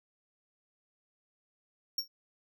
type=tone with exponential decay; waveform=square; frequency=5520 Hz; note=F8; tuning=21 cents flat; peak=-27 dBFS; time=1.98-2.08 s; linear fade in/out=5 ms; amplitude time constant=21 ms; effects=none